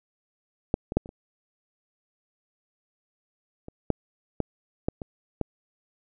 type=clicks; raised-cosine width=2 ms; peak=-8 / -18 / -7 / -27 / -28 / -26 / -8 / -11 / -11 / -21 / -12 dBFS; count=11; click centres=0.741 / 0.921 / 0.97 / 1.059 / 1.091 / 3.684 / 3.903 / 4.403 / 4.885 / 5.018 / 5.413 s; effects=none